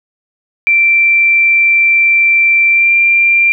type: tone with pitch glide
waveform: sine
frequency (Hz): 2349 to 2374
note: D7 to D7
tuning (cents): 0 to +18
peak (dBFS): -6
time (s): 0.67-3.52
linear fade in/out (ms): 0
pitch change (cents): +18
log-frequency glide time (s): 2.7-2.93
effects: none